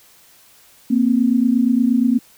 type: tone pair together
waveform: sine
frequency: 233.1 / 261.6 Hz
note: A#3 / C4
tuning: 0 / 0 cents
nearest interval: major second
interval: 200 cents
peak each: -15 / -16 dBFS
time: 0.9-2.19 s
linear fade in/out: 10 ms
effects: white hiss -50 dBFS RMS until 2.37 s